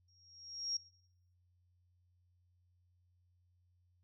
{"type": "tone with exponential growth", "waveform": "sine", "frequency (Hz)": 5588, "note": "F8", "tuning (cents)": 0, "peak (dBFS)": -32, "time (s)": [0.08, 0.77], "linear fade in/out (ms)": 5, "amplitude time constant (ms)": 150, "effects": ["noise-tail reverb RT60 0.8 s tail -22 dB re dry", "added 89 Hz sine -70 dBFS peak until 4.03 s"]}